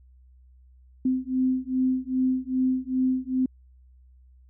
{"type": "beating tone pair", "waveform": "sine", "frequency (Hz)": [256.9, 259.4], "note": ["C4", "C4"], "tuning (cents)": [-32, -15], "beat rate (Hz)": 2.5, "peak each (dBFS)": -25, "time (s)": [1.05, 3.46], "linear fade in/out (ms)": 5, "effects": ["added 63 Hz sine -51 dBFS peak until 4.49 s"]}